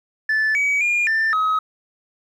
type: tone with pitch steps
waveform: sine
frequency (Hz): 1748 / 2271 / 2417 / 1783 / 1272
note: A6 / C#7 / D7 / A6 / D#6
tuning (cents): -12 / +41 / +49 / +22 / +38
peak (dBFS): -14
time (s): 0.29-1.59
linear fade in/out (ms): 5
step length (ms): 260
effects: tanh soft clip ceiling -15 dBFS + 9-bit